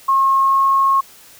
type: tone with pitch glide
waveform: sine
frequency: 1080 to 1086.3 Hz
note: C#6 to C#6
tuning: -45 to -35 cents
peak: -11 dBFS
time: 0.08-1.01 s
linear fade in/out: 10 ms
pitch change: +10 cents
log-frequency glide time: 0.37-0.62 s
effects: white hiss -44 dBFS RMS until 1.39 s